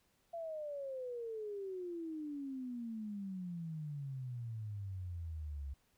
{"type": "exponential sweep", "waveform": "sine", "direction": "down", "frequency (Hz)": [684, 67.2], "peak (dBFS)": -40, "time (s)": [0.33, 5.74], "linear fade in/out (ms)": 10, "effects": ["pink hiss -75 dBFS RMS until 5.97 s"]}